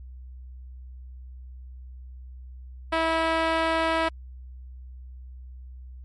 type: tone with band-pass filter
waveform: 5% pulse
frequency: 325.2 Hz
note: E4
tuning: 23 cents flat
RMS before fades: -24 dBFS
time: 2.92-4.09 s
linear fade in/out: 10 ms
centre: 660 Hz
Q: 0.81
effects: added 63 Hz sine -39 dBFS peak until 6.04 s + MP3 48 kbps